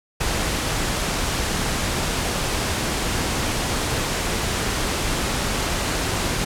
pink noise, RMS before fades -23 dBFS, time 0.2-6.45 s, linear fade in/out 10 ms, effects low-pass 10000 Hz 12 dB/octave

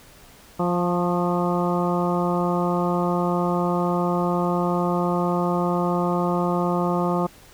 harmonic tone with a mistuned harmonic, 175.7 Hz, F3, 11 cents sharp, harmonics 1 / 2 / 3 / 4 / 5 / 6 / 7, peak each -23 / -26 / -28 / -29 / -30 / -31 / -31 dBFS, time 0.59-7.27 s, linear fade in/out 10 ms, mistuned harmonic 6, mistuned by +34 cents, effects pink hiss -49 dBFS RMS until 7.53 s

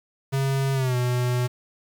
square tone with pitch glide, 135.8 to 123.81 Hz, C#3 to B2, -35 to +5 cents, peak -22 dBFS, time 0.32-1.48 s, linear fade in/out 20 ms, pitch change -160 cents, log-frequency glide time 0.74-0.96 s, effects 8-bit

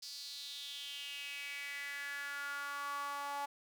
sawtooth tone with high-pass filter sweep, 284 Hz, C#4, 42 cents sharp, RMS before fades -43 dBFS, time 0.02-3.46 s, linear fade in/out 10 ms, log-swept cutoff 4800 to 880 Hz, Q 5.4, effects none

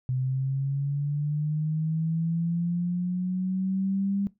sine linear sweep, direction up, 127.5 to 200 Hz, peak -24 dBFS, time 0.09-4.27 s, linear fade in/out 0 ms, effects noise-tail reverb RT60 0.2 s tail -20 dB re dry

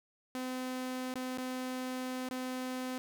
sawtooth tone with dropouts, 255.6 Hz, C4, 40 cents flat, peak -32 dBFS, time 0.35-2.98 s, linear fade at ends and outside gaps 0 ms, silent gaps 1.139-1.156 / 1.374-1.383 / 2.288-2.31 s, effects none

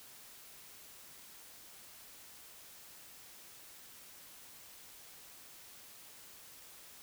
silence, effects white hiss -55 dBFS RMS until 7.02 s

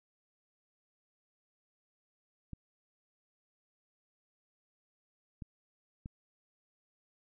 clicks, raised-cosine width 5 ms, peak -30 dBFS, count 3, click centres 2.533 / 5.422 / 6.059 s, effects none

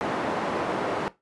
white band-pass noise, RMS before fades -28 dBFS, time 0.01-1.08 s, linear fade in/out 0 ms, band 180 to 890 Hz, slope 12 dB/octave, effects noise-tail reverb RT60 0.2 s tail -17 dB re dry + resampled to 24000 Hz

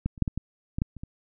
clicks, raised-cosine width 5 ms, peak -14 / -30 / -8 / -15 / -17 / -16 / -12 / -29 / -24 dBFS, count 9, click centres 0.06 / 0.178 / 0.223 / 0.278 / 0.376 / 0.785 / 0.819 / 0.967 / 1.035 s, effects none

